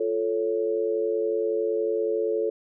sine chord, F augmented, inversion none, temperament equal, 349.2 / 440 / 554.4 Hz, F4 / A4 / C#5, 0 / 0 / 0 cents, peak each -30 / -24 / -30 dBFS, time 0-2.5 s, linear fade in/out 5 ms, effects none

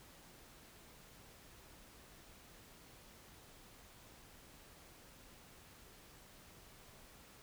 silence, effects pink hiss -60 dBFS RMS until 7.42 s

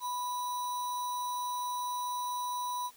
sine tone with sample-and-hold, 987.8 Hz, B5, in tune, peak -32 dBFS, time 0-2.91 s, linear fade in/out 50 ms, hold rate 4900 Hz, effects white hiss -59 dBFS RMS until 2.96 s

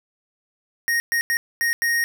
square tone bursts at uneven times, 1864.7 Hz, A#6, in tune, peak -19 dBFS, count 5, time 0.88-1 / 1.12-1.21 / 1.3-1.37 / 1.61-1.73 / 1.82-2.04 s, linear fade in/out 0 ms, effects 10-bit

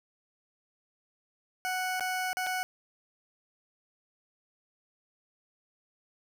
20% pulse tone with dropouts, 740 Hz, F#5, in tune, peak -25 dBFS, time 1.65-2.63 s, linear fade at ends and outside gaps 0 ms, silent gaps 1.997-2.007 / 2.33-2.37 / 2.465-2.469 s, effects none

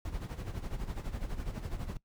brown noise with tremolo, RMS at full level -35 dBFS, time 0.05-1.97 s, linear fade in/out 2 ms, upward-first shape sine, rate 12 Hz, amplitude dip 70%, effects noise-tail reverb RT60 0.1 s tail -20 dB re dry

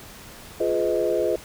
sine chord, F half-diminished seventh, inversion none, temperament just, 349.2 / 419.1 / 502.9 / 628.6 Hz, F4 / Ab4 / Cb5 / Eb5, 0 / +16 / +31 / +18 cents, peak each -25 dBFS, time 0.6-1.36 s, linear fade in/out 5 ms, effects tanh soft clip ceiling -10 dBFS + pink hiss -43 dBFS RMS until 1.44 s

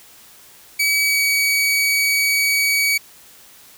sawtooth tone with pitch glide, 2279 to 2265 Hz, C#7 to C#7, +47 to +37 cents, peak -12 dBFS, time 0.79-2.98 s, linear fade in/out 10 ms, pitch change -10 cents, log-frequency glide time 1.05-1.2 s, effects white hiss -46 dBFS RMS until 3.77 s

